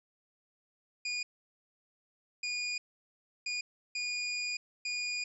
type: tone bursts at uneven times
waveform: 25% pulse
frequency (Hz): 2443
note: D#7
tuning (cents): -32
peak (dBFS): -29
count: 5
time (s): 1.05-1.23 / 2.43-2.78 / 3.46-3.61 / 3.95-4.57 / 4.85-5.24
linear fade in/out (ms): 5
effects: resampled to 22050 Hz